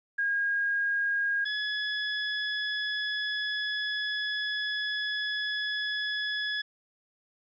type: tone pair in turn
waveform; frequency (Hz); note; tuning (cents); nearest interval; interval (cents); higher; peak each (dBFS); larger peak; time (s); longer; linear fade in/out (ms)
sine / 25% pulse; 1629 / 1696.4; G#6 / G#6; -34 / +36; minor second; 70; second; -25; neither; 0.18-1.45 / 1.45-6.62; second; 10
effects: resampled to 16000 Hz + 11-bit